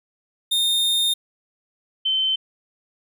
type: tone pair in turn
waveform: 45% pulse / sine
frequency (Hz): 3657 / 3081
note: A#7 / G7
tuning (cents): -34 / -31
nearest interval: minor third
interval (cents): 297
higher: first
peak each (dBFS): -18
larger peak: neither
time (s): 0.51-1.14 / 2.05-2.36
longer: first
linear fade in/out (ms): 10
effects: none